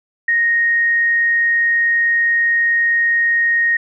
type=tone; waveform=sine; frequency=1864.7 Hz; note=A#6; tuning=in tune; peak=-12 dBFS; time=0.28-3.77 s; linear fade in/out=5 ms; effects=none